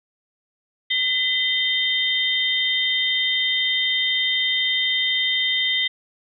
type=tone cluster; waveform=sine; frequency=2022 / 3138 / 3642 Hz; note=B6 / G7 / A#7; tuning=+40 / +1 / -41 cents; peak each=-23 dBFS; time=0.9-5.88 s; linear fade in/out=10 ms; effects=none